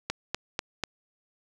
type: click train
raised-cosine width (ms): 0.2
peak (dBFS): -11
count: 4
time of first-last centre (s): 0.1-0.837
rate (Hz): 4.07
effects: none